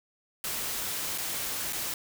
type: noise with dropouts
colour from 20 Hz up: white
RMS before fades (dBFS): -33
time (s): 0.44-1.94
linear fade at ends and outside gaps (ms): 2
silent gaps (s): 1.178-1.182 / 1.726-1.73
effects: none